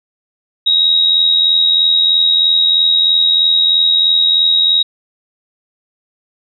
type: tone with amplitude modulation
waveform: sine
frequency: 3798 Hz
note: A#7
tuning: 32 cents sharp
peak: -6 dBFS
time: 0.66-4.83 s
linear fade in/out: 10 ms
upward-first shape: sine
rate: 83.1 Hz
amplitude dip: 50%
effects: none